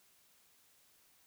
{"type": "silence", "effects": ["white hiss -68 dBFS RMS until 1.26 s"]}